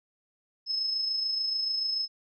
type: tone with amplitude modulation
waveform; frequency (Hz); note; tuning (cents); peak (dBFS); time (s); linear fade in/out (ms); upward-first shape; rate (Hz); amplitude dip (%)
sine; 5190; E8; -28; -25; 0.66-2.08; 50; sine; 26.9; 40
effects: none